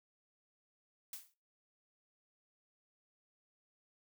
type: noise with exponential decay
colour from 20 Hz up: blue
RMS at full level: -42 dBFS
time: 1.13-1.34 s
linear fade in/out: 2 ms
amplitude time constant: 45 ms
effects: noise-tail reverb RT60 0.3 s tail -20 dB re dry

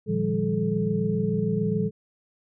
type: tone cluster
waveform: sine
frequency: 114.4 / 151.1 / 172.2 / 199.2 / 432.1 Hz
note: A#2 / D3 / F3 / G3 / A4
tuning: -32 / +50 / -24 / +28 / -31 cents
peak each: -31 / -32 / -27 / -27 / -28 dBFS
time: 0.06-1.91 s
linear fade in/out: 50 ms
effects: none

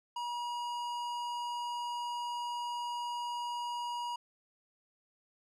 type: tone with tanh clipping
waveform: sine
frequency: 959 Hz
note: A#5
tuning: 49 cents sharp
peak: -37 dBFS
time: 0.16-4.16 s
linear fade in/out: 5 ms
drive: 15 dB
effects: none

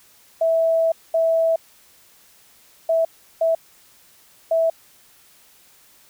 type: tone bursts at uneven times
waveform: sine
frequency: 655 Hz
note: E5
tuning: 11 cents flat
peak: -15 dBFS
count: 5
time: 0.41-0.92 / 1.14-1.56 / 2.89-3.05 / 3.41-3.55 / 4.51-4.7 s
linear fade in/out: 5 ms
effects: white hiss -53 dBFS RMS until 6.09 s

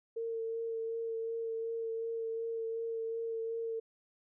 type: tone with vibrato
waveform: sine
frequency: 454.7 Hz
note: A#4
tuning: 43 cents flat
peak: -34 dBFS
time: 0.16-3.8 s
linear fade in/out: 10 ms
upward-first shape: sine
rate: 2.7 Hz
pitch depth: 15 cents each way
effects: none

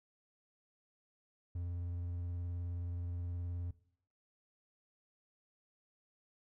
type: tone with vibrato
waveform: triangle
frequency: 87.31 Hz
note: F2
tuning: in tune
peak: -35 dBFS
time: 1.55-3.71 s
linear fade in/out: 5 ms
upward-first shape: sine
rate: 19 Hz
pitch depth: 22 cents each way
effects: noise-tail reverb RT60 0.6 s tail -18 dB re dry

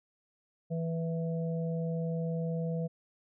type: harmonic tone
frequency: 164.81 Hz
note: E3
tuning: in tune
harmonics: 1 / 3 / 4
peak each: -31 / -38 / -43 dBFS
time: 0.7-2.88 s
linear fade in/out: 20 ms
effects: none

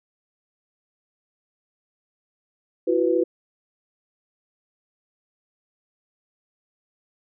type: chord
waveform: sine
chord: E suspended second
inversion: none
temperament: equal with one note detuned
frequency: 336.2 / 370 / 493.9 Hz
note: E4 / F#4 / B4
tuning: +34 / 0 / 0 cents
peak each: -22 dBFS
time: 2.87-3.24 s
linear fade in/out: 10 ms
effects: none

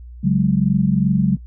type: chord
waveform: sine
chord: C# suspended fourth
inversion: none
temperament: equal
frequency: 138.59 / 185 / 207.7 Hz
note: C#3 / F#3 / G#3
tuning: 0 / 0 / 0 cents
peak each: -19 / -16 / -19 dBFS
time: 0.23-1.37 s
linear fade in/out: 20 ms
effects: noise-tail reverb RT60 0.1 s tail -21 dB re dry + added 60 Hz sine -34 dBFS peak until 1.46 s

